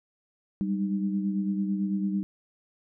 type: tone cluster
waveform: sine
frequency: 195.4 / 204.4 / 307.6 Hz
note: G3 / G#3 / D#4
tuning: -5 / -27 / -20 cents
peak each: -26 / -35 / -34 dBFS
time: 0.61-2.23 s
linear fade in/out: 0 ms
effects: none